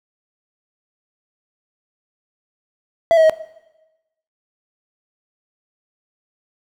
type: tone with pitch steps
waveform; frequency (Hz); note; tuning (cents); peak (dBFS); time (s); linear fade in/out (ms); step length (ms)
triangle; 667 / 642 / 632; E5 / E5 / D#5; +20 / -46 / +27; -7; 3.11-3.296; 0; 62
effects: noise-tail reverb RT60 1.0 s tail -18 dB re dry